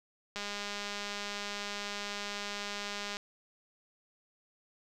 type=click train; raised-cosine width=0.2 ms; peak=-21 dBFS; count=574; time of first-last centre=0.36-3.169 s; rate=204 Hz; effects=none